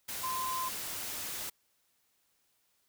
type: tone in noise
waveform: sine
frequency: 1033 Hz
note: C6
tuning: 22 cents flat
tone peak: -33 dBFS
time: 0.23-0.69 s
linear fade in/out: 10 ms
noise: white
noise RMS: -39 dBFS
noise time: 0.08-1.5 s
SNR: +3 dB
effects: white hiss -74 dBFS RMS until 2.88 s